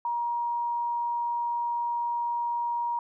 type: tone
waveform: sine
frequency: 948 Hz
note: A#5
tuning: 29 cents sharp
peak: -26 dBFS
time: 0.05-2.99 s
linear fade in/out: 2 ms
effects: none